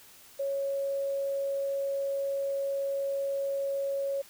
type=tone; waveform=sine; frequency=553 Hz; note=C#5; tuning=4 cents flat; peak=-28 dBFS; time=0.39-4.22 s; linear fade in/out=10 ms; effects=white hiss -54 dBFS RMS until 4.29 s